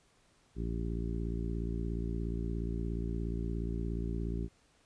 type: harmonic tone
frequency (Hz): 57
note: A#1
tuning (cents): -38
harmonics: 1 / 2 / 3 / 4 / 5 / 6 / 7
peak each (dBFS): -35 / -41 / -40 / -44 / -45 / -45 / -46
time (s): 0.55-4.49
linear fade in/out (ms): 50
effects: pink hiss -68 dBFS RMS until 4.85 s + resampled to 22050 Hz